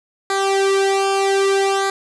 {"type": "tone with flanger", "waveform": "sawtooth", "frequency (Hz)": 391.1, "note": "G4", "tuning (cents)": -4, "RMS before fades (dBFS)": -17, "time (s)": [0.3, 1.9], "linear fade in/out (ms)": 2, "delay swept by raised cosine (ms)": [0.35, 2.05], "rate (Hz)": 0.63, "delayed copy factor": -0.85, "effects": ["resampled to 22050 Hz", "7-bit"]}